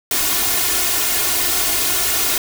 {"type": "noise with comb filter", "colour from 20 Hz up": "white", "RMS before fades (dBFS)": -18, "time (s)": [0.11, 2.38], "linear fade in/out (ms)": 2, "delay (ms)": 2.8, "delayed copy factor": 0.75, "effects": []}